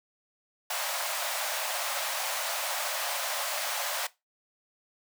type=high-pass noise; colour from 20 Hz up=pink; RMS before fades=-32 dBFS; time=0.7-4.07 s; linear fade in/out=5 ms; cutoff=550 Hz; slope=96 dB/octave; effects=noise-tail reverb RT60 0.2 s tail -18 dB re dry